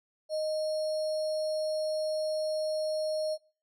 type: tone with sample-and-hold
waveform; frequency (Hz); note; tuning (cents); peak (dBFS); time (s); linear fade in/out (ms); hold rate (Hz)
sine; 621; D#5; -3; -28; 0.29-3.38; 50; 4900
effects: noise-tail reverb RT60 0.4 s tail -23 dB re dry + low-pass 10000 Hz 12 dB/octave